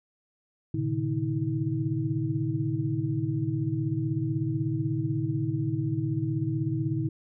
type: tone cluster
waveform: sine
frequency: 113.3 / 133.7 / 149.7 / 320.8 Hz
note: A#2 / C3 / D3 / E4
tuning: -49 / +38 / +33 / -47 cents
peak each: -31 / -31 / -31 / -31 dBFS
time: 0.74-7.09 s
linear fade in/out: 5 ms
effects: none